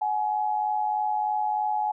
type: tone pair together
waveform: sine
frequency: 740 / 843.2 Hz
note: F#5 / G#5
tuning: 0 / +26 cents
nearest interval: major second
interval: 226 cents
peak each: -30 / -24 dBFS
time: 0.01-1.92 s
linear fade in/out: 10 ms
effects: none